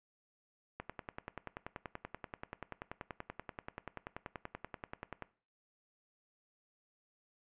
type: click train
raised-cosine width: 0.5 ms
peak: -26 dBFS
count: 47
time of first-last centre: 0.8-5.223 s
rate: 10.4 Hz
effects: noise-tail reverb RT60 0.4 s tail -19 dB re dry + resampled to 8000 Hz